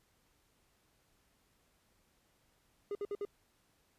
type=tone bursts; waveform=triangle; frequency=407.5 Hz; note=G#4; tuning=33 cents flat; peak=-33 dBFS; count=4; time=2.91-3.251 s; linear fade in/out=2 ms; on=41 ms; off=59 ms; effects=pink hiss -73 dBFS RMS until 3.98 s + resampled to 32000 Hz